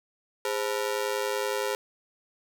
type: ring-modulated tone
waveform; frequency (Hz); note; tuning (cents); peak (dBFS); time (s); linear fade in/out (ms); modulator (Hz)
sawtooth; 466.2; A#4; 0; -20; 0.45-1.75; 0; 55.3
effects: none